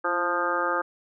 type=harmonic tone with a mistuned harmonic; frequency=175.7 Hz; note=F3; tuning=11 cents sharp; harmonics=2 / 3 / 4 / 5 / 6 / 7 / 8 / 9; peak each=-33 / -30 / -37 / -31 / -38 / -27 / -33 / -31 dBFS; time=0.04-0.82 s; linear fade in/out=10 ms; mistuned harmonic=2; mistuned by=-44 cents; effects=none